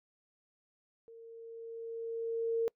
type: tone with level ramp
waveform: sine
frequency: 457.7 Hz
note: A#4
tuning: 32 cents flat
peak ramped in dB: -50 to -27 dBFS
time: 1.08-2.68 s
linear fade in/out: 0 ms
effects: noise-tail reverb RT60 0.1 s tail -26 dB re dry